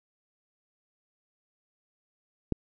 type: click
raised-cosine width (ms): 3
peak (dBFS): -13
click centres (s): 2.523
effects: none